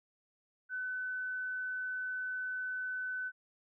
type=tone; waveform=sine; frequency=1508 Hz; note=F#6; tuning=32 cents sharp; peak=-35 dBFS; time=0.69-3.32 s; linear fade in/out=50 ms; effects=none